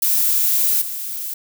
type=noise with level steps; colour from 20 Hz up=violet; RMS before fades=-17 / -27 dBFS; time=0.02-1.34 s; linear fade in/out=5 ms; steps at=0.81 s; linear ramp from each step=10 ms; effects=none